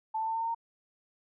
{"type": "tone with pitch steps", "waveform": "sine", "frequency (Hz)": [880, 888.2, 896.4, 904.7, 913.1, 921.6], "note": ["A5", "A5", "A5", "A5", "A#5", "A#5"], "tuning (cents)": [0, 16, 32, 48, -36, -20], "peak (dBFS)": -29, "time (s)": [0.14, 0.548], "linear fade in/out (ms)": 10, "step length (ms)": 68, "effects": []}